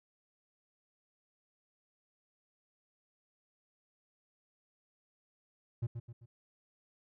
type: tone with echo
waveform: triangle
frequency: 117.2 Hz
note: A#2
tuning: 10 cents sharp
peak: -29 dBFS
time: 5.82-5.87 s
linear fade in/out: 10 ms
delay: 130 ms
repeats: 3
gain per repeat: -7 dB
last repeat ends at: 6.26 s
effects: none